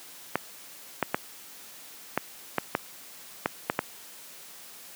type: clicks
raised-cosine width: 0.5 ms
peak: -8 dBFS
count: 9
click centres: 0.356 / 1.027 / 1.145 / 2.176 / 2.583 / 2.751 / 3.459 / 3.699 / 3.791 s
effects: white hiss -47 dBFS RMS until 4.95 s + high-pass 150 Hz 12 dB/octave